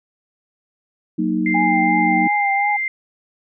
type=chord; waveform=sine; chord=D# minor; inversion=first; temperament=equal; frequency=185 / 233.1 / 311.1 Hz; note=F#3 / A#3 / D#4; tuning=0 / 0 / 0 cents; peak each=-22 / -22 / -20 dBFS; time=1.18-2.28 s; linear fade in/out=10 ms
type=tone; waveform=sine; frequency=2093 Hz; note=C7; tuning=in tune; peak=-19 dBFS; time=1.46-2.88 s; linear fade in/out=2 ms
type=tone with vibrato; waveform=sine; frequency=808 Hz; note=G#5; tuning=48 cents flat; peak=-17 dBFS; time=1.54-2.77 s; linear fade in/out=10 ms; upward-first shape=triangle; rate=2.8 Hz; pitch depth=51 cents each way
effects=none